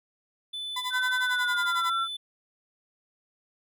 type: tone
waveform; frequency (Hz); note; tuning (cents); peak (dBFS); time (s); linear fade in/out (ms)
triangle; 3500; A7; -10; -31; 0.53-2.17; 10
type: tone with tremolo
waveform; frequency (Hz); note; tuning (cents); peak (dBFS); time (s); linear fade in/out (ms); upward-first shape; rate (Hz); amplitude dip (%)
35% pulse; 1003; B5; +26; -27; 0.76-1.9; 5; sine; 11; 95
type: tone with pitch glide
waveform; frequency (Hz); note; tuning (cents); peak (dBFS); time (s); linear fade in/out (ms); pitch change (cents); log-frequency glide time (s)
sine; 1520 to 1354.2; F#6 to E6; +46 to +46; -25; 0.9-2.08; 50; -200; 1.21-1.85
effects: none